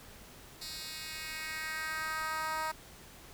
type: tone with high-pass filter sweep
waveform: 10% pulse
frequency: 314.7 Hz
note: D#4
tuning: 20 cents sharp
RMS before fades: -38 dBFS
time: 0.61-2.72 s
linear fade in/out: 10 ms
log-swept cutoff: 4100 to 870 Hz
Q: 2
effects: pink hiss -53 dBFS RMS until 3.33 s